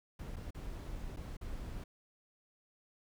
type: noise with dropouts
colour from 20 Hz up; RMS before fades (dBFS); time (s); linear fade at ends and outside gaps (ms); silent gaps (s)
brown; -43; 0.19-1.84; 5; 0.36-0.365 / 0.507-0.545 / 1.163-1.169 / 1.369-1.411
effects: none